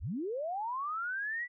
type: linear sweep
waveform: sine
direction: up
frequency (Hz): 41.67 to 1985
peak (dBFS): -33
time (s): 0-1.48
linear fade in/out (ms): 50
effects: none